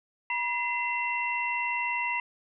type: tone cluster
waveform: sine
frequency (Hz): 967 / 2043 / 2718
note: B5 / C7 / F7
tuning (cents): -37 / -42 / -48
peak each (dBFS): -31 / -31 / -32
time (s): 0.3-2.2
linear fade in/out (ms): 2
effects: none